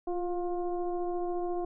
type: tone with frequency modulation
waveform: sine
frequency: 349.9 Hz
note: F4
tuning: 3 cents sharp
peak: -29 dBFS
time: 0.07-1.65 s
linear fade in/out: 5 ms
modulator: 357 Hz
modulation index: 1
effects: none